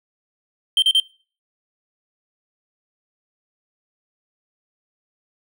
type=tone bursts; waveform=triangle; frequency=3136 Hz; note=G7; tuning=in tune; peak=-11 dBFS; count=3; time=0.77-1 s; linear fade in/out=2 ms; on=52 ms; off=37 ms; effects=noise-tail reverb RT60 0.4 s tail -22 dB re dry